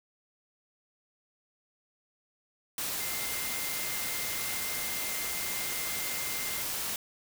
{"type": "tone in noise", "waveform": "sine", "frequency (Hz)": 2093, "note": "C7", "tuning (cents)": 0, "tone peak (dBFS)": -41, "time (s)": [3, 6.62], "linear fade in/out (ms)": 2, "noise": "white", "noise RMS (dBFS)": -34, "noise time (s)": [2.78, 6.96], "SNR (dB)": -10, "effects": []}